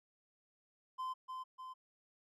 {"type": "tone with echo", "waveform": "triangle", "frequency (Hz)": 1031, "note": "C6", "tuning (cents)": -26, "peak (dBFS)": -36, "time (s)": [0.98, 1.14], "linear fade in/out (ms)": 20, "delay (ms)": 300, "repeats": 2, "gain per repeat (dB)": -4, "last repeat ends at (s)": 1.74, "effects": []}